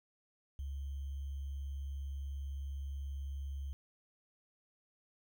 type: tone with sample-and-hold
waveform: sine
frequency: 69.3 Hz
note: C#2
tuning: in tune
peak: -38 dBFS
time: 0.59-3.73 s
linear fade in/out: 0 ms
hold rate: 3150 Hz
effects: none